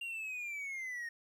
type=linear sweep; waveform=triangle; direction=down; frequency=2794 to 1841 Hz; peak=-37 dBFS; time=0.01-1.09 s; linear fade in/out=5 ms; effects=12-bit

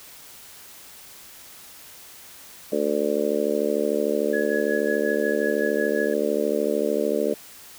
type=harmonic tone; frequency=73.4 Hz; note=D2; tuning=in tune; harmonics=3 / 4 / 5 / 6 / 7 / 8; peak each=-30 / -29 / -29 / -25 / -28 / -27 dBFS; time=2.72-7.34 s; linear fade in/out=5 ms
type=tone with tremolo; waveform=sine; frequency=1682 Hz; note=G#6; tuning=22 cents sharp; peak=-26 dBFS; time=4.33-6.14 s; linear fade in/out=5 ms; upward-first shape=sine; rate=5.5 Hz; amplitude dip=75%
effects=white hiss -45 dBFS RMS until 7.78 s

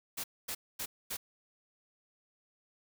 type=noise bursts; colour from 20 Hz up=white; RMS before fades=-38 dBFS; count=4; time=0.17-1.17 s; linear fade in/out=10 ms; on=70 ms; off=240 ms; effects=none

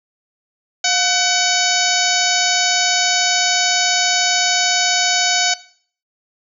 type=harmonic tone with a mistuned harmonic; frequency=753 Hz; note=F#5; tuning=30 cents sharp; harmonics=1 / 2 / 3 / 4 / 5 / 6 / 7 / 8 / 9; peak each=-23 / -23 / -23 / -23 / -23 / -23 / -23 / -23 / -23 dBFS; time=0.84-5.54 s; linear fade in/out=5 ms; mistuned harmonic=1; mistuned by=-92 cents; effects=noise-tail reverb RT60 0.5 s tail -17 dB re dry

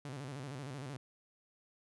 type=tone with vibrato; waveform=sawtooth; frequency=136.1 Hz; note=C#3; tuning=31 cents flat; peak=-38 dBFS; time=0.05-0.97 s; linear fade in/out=2 ms; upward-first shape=square; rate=13 Hz; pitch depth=110 cents each way; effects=resampled to 24000 Hz

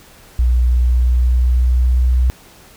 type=tone with pitch glide; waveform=sine; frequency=60.8 to 62.44 Hz; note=B1 to B1; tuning=-26 to +20 cents; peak=-10 dBFS; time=0.39-2.3 s; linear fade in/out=0 ms; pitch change=+46 cents; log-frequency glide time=0.49-2.12 s; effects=pink hiss -44 dBFS RMS until 2.76 s

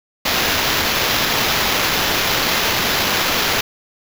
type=noise with sample-and-hold; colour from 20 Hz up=white; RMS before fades=-18 dBFS; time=0.25-3.61 s; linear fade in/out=5 ms; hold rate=8820 Hz; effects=none

